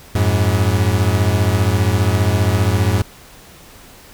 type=beating tone pair; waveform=40% pulse; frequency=91 / 106 Hz; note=F#2 / G#2; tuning=-28 / +36 cents; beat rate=15 Hz; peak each=-15 dBFS; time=0.15-3.02 s; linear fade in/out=5 ms; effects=pink hiss -42 dBFS RMS until 4.13 s